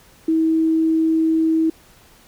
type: tone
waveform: sine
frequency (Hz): 321.7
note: E4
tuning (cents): -42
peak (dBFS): -14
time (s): 0.28-1.7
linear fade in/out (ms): 5
effects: pink hiss -50 dBFS RMS until 2.27 s